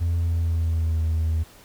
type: tone with pitch glide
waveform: triangle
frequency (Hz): 84.7 to 80.32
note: E2 to E2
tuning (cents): +48 to -44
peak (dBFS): -17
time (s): 0-1.44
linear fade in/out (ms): 20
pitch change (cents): -92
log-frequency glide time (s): 0.19-1.03
effects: tanh soft clip ceiling -15 dBFS + pink hiss -50 dBFS RMS until 1.64 s